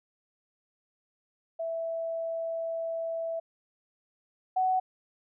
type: tone pair in turn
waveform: sine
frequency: 659.3 / 746.7 Hz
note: E5 / F#5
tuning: 0 / +16 cents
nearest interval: major second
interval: 216 cents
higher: second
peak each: -30 / -23 dBFS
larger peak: second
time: 1.59-3.4 / 4.56-4.8 s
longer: first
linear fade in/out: 10 ms
effects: none